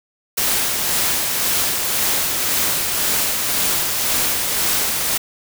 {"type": "noise with tremolo", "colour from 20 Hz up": "white", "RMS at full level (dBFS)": -18, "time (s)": [0.37, 5.18], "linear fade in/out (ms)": 10, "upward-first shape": "sine", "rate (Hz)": 1.9, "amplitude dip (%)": 30, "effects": []}